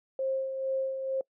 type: tone with tremolo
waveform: sine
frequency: 532 Hz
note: C5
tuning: 29 cents sharp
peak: -26 dBFS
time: 0.19-1.21 s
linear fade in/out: 2 ms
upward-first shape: sine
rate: 2.2 Hz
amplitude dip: 50%
effects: noise-tail reverb RT60 0.1 s tail -24 dB re dry